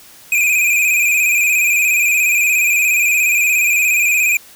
square tone with vibrato, 2451 Hz, D#7, 27 cents flat, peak -12 dBFS, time 0.32-4.37 s, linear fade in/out 2 ms, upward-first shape square, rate 17 Hz, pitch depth 49 cents each way, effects white hiss -42 dBFS RMS until 4.55 s

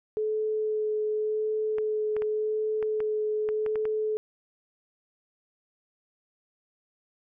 sine tone with vibrato, 429.7 Hz, A4, 41 cents flat, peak -25 dBFS, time 0.17-4.17 s, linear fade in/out 0 ms, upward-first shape sine, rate 0.88 Hz, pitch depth 10 cents each way
clicks, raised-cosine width 0.5 ms, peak -24 dBFS, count 9, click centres 1.784 / 2.166 / 2.221 / 2.827 / 3.004 / 3.489 / 3.663 / 3.757 / 3.854 s
effects none

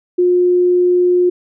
sine tone, 357.6 Hz, F4, 41 cents sharp, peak -9 dBFS, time 0.18-1.3 s, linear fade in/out 10 ms, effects none

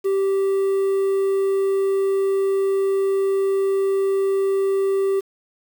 triangle tone with quantisation, 390 Hz, G4, 9 cents flat, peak -15 dBFS, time 0.04-5.21 s, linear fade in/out 20 ms, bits 7, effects none

